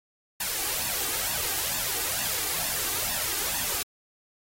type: noise with flanger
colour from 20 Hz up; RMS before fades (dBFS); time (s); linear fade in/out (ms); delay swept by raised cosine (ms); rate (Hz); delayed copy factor
white; -29; 0.4-3.83; 5; 1.1 to 2.6; 2.2; +0.65
effects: AAC 48 kbps